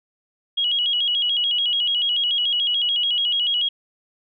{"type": "tone with vibrato", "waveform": "sine", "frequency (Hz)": 3100, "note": "G7", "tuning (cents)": -20, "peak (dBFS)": -18, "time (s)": [0.57, 3.69], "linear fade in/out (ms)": 10, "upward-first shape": "square", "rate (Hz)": 6.9, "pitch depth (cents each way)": 99, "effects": []}